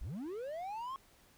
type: linear sweep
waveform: triangle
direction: up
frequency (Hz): 34.65 to 1098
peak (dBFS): -37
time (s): 0.01-0.96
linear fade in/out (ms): 0
effects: pink hiss -65 dBFS RMS until 1.37 s